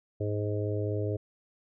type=harmonic tone; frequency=104.4 Hz; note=G#2; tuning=10 cents sharp; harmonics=1 / 3 / 4 / 5 / 6; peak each=-30 / -37 / -34 / -38 / -40 dBFS; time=0.2-1.17 s; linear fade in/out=10 ms; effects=none

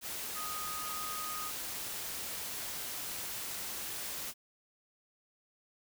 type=tone in noise; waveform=sine; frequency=1244.5 Hz; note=D#6; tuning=in tune; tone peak=-40 dBFS; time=0.34-1.52 s; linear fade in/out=50 ms; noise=white; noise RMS=-40 dBFS; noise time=0.01-4.34 s; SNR=-3 dB; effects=none

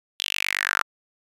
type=tone with high-pass filter sweep; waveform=sawtooth; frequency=49 Hz; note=G1; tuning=in tune; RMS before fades=-26 dBFS; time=0.19-0.83 s; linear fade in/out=10 ms; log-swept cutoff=3400 to 1300 Hz; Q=5.1; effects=resampled to 32000 Hz

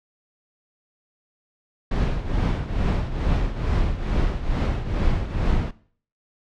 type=noise with tremolo; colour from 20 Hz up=brown; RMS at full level=-19 dBFS; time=1.91-5.71 s; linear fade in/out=5 ms; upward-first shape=triangle; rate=2.3 Hz; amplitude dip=75%; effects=noise-tail reverb RT60 0.5 s tail -19 dB re dry + low-pass 4000 Hz 12 dB/octave

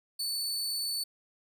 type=tone; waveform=sawtooth; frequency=4483 Hz; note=C#8; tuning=19 cents sharp; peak=-28 dBFS; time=0.19-1.04 s; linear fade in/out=10 ms; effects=none

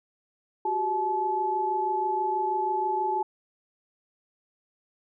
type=tone cluster; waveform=sine; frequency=366.6 / 392.8 / 862 Hz; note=F#4 / G4 / A5; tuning=-16 / +4 / -36 cents; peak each=-32 / -34 / -25 dBFS; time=0.65-3.23 s; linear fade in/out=5 ms; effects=none

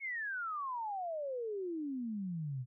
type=exponential sweep; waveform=sine; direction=down; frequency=2229 to 120.4 Hz; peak=-36 dBFS; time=0-2.66 s; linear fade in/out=50 ms; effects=none

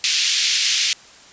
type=band-pass noise; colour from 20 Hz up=white; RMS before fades=-19 dBFS; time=0.04-0.93 s; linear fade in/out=0 ms; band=2300 to 6100 Hz; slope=24 dB/octave; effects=white hiss -45 dBFS RMS until 1.32 s + resampled to 16000 Hz

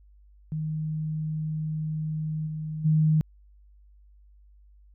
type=tone with level steps; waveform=sine; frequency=155.56 Hz; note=D#3; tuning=in tune; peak=-27 / -30 / -18 dBFS; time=0.52-3.21 s; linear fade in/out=0 ms; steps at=2.46 / 2.84 s; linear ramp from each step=20 ms; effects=added 50 Hz sine -52 dBFS peak until 4.94 s

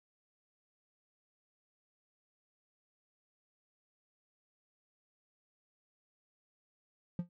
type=tone with exponential decay; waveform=triangle; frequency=174.61 Hz; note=F3; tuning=in tune; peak=-27 dBFS; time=7.19-7.29 s; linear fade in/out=2 ms; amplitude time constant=20 ms; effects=none

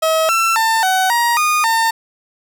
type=tone with pitch steps; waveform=30% pulse; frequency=640 / 1342 / 896 / 752 / 946 / 1227 / 906 Hz; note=D#5 / E6 / A5 / F#5 / A#5 / D#6 / A#5; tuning=+49 / +31 / +31 / +28 / +25 / -25 / -50 cents; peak=-10 dBFS; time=0.02-1.91 s; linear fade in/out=10 ms; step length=270 ms; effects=none

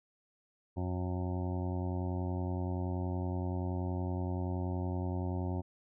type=harmonic tone; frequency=90.6 Hz; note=F#2; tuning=36 cents flat; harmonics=1 / 2 / 3 / 4 / 6 / 7 / 8 / 9 / 10; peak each=-34 / -40 / -41 / -43 / -49 / -49 / -49 / -51 / -50 dBFS; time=0.76-5.62 s; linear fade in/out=20 ms; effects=none

